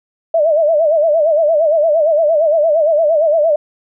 sine tone with vibrato, 626 Hz, D#5, 10 cents sharp, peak -9 dBFS, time 0.34-3.56 s, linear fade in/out 5 ms, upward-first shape sine, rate 8.7 Hz, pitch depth 120 cents each way, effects none

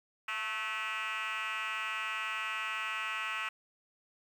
sine tone with frequency modulation, 1943 Hz, B6, 29 cents flat, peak -31 dBFS, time 0.28-3.49 s, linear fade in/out 5 ms, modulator 212 Hz, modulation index 4.2, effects tanh soft clip ceiling -32 dBFS + 10-bit

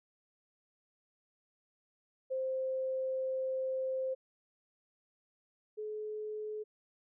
sine tone pair in turn, 523.3 / 427.2 Hz, C5 / G#4, 0 / +49 cents, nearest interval major third, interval 351 cents, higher first, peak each -32 / -37 dBFS, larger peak first, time 2.3-4.15 / 5.77-6.64 s, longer first, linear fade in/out 20 ms, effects none

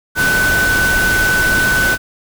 sine tone in noise, 1504 Hz, F#6, 28 cents sharp, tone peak -12 dBFS, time 0.15-1.98 s, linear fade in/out 50 ms, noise pink, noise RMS -19 dBFS, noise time 0.15-1.98 s, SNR +4 dB, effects none

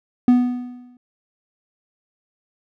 triangle tone with exponential decay, 246.9 Hz, B3, in tune, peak -6 dBFS, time 0.28-0.97 s, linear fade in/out 2 ms, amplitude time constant 150 ms, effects none

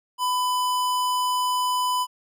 square tone, 1000 Hz, B5, 21 cents sharp, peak -22 dBFS, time 0.18-2.07 s, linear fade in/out 50 ms, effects none

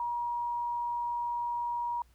sine tone, 954 Hz, A#5, 40 cents sharp, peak -30 dBFS, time 0-2.02 s, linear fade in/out 2 ms, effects added 60 Hz sine -60 dBFS peak until 2.14 s + pink hiss -69 dBFS RMS until 2.14 s

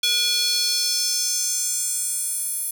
square tone with high-pass filter sweep, 481.9 Hz, B4, 43 cents flat, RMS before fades -23 dBFS, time 0.03-2.71 s, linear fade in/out 5 ms, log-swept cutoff 3400 to 11000 Hz, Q 3, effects none

